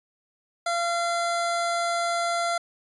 25% pulse tone, 686 Hz, F5, 31 cents flat, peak -20 dBFS, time 0.66-2.58 s, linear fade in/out 5 ms, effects resampled to 24000 Hz

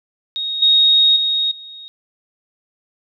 sine tone with level steps, 3746 Hz, A#7, 8 cents sharp, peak -20 / -9 / -15 / -33 dBFS, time 0.36-1.88 s, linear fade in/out 0 ms, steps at 0.62 / 1.16 / 1.51 s, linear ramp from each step 5 ms, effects none

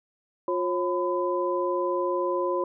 sine tone cluster, 355.5 / 542 / 1007 Hz, F4 / C#5 / B5, +31 / -39 / +33 cents, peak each -27 / -28 / -29 dBFS, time 0.48-2.64 s, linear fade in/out 2 ms, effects none

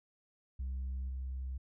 sine tone with level steps, 65.2 Hz, C2, 5 cents flat, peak -33 / -35 dBFS, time 0.59-1.58 s, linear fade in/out 10 ms, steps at 1.08 s, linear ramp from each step 20 ms, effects tanh soft clip ceiling -34 dBFS

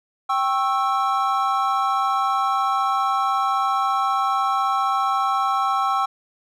triangle chord, C# diminished, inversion second, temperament equal with one note detuned, 784 / 1094.7 / 1318.5 Hz, G5 / C#6 / E6, 0 / -22 / 0 cents, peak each -21 dBFS, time 0.29-6.06 s, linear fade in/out 10 ms, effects none

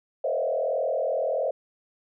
sine tone with frequency modulation, 584 Hz, D5, 10 cents flat, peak -23 dBFS, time 0.24-1.51 s, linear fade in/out 5 ms, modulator 41.4 Hz, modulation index 2.2, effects none

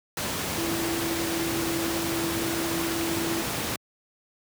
sine tone in noise, 333.1 Hz, E4, 18 cents sharp, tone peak -28 dBFS, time 0.58-3.42 s, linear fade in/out 2 ms, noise pink, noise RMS -29 dBFS, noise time 0.17-3.76 s, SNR -2 dB, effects high-pass 100 Hz 12 dB/octave

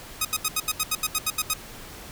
5% pulse tone bursts, 1256 Hz, D#6, 16 cents sharp, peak -10 dBFS, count 12, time 0.21-1.537 s, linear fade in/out 5 ms, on 40 ms, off 77 ms, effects pink hiss -42 dBFS RMS until 2.11 s

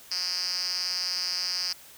5% pulse tone with band-pass filter, 181 Hz, F#3, 38 cents flat, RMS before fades -30 dBFS, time 0.11-1.73 s, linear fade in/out 5 ms, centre 4900 Hz, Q 9.8, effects white hiss -50 dBFS RMS until 1.97 s

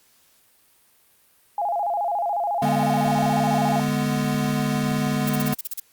sine tone with vibrato, 755 Hz, F#5, 35 cents sharp, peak -21 dBFS, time 1.58-3.8 s, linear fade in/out 2 ms, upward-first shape square, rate 14 Hz, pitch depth 150 cents each way
square chord, G# diminished, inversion second, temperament equal, 146.83 / 207.7 / 246.9 Hz, D3 / G#3 / B3, 0 / 0 / 0 cents, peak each -26 dBFS, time 2.62-5.54 s, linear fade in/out 5 ms
violet noise bursts, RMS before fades -28 dBFS, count 9, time 5.27-5.8 s, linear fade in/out 5 ms, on 26 ms, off 37 ms
effects white hiss -59 dBFS RMS until 5.92 s + Opus 48 kbps

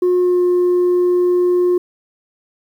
sine tone with pitch glide, 360 to 356.9 Hz, F#4 to F4, -47 to +38 cents, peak -9 dBFS, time 0.02-1.78 s, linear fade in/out 5 ms, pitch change -15 cents, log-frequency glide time 0.21-0.42 s, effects tanh soft clip ceiling -10 dBFS + 8-bit

